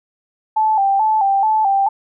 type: tone with vibrato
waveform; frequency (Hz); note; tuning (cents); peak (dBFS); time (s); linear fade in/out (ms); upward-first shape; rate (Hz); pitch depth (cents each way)
sine; 827; G#5; -8; -12; 0.56-1.89; 10; square; 2.3; 87
effects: none